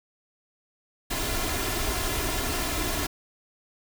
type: noise with comb filter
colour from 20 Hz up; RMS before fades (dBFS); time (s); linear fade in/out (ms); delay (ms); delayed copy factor
pink; -28; 1.1-3.07; 10; 2.9; +0.6
effects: none